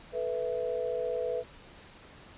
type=chord; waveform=sine; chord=A suspended second; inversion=none; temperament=just; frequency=440 / 495 / 660 Hz; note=A4 / B4 / E5; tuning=0 / +4 / +2 cents; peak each=-36 / -31 / -36 dBFS; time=0.12-1.44 s; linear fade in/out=50 ms; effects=pink hiss -52 dBFS RMS until 2.37 s + resampled to 8000 Hz